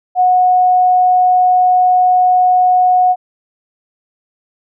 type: tone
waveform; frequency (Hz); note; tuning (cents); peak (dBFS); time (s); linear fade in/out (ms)
sine; 731; F#5; -21; -7; 0.15-3.16; 50
effects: none